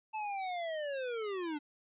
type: linear sweep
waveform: square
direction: down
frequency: 880 to 286 Hz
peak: -36 dBFS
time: 0.13-1.59 s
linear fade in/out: 20 ms
effects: resampled to 8000 Hz